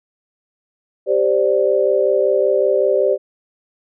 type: chord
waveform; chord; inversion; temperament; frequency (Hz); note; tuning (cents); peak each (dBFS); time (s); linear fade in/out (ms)
sine; G suspended fourth; none; just; 392 / 522.7 / 588; G4 / C5 / D5; 0 / -2 / +2; -17; 1.06-3.18; 50
effects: none